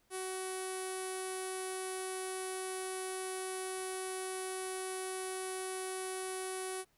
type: tone with low-pass filter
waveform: sawtooth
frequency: 375.3 Hz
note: F#4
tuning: 25 cents sharp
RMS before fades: -40 dBFS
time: 0.1-6.85 s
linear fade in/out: 50 ms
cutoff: 10000 Hz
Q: 8.2
effects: pink hiss -73 dBFS RMS until 6.97 s